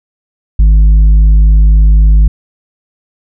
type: tone with tanh clipping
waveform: sine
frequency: 51.91 Hz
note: G#1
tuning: in tune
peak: -3 dBFS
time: 0.59-2.28 s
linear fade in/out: 5 ms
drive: 5 dB
effects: none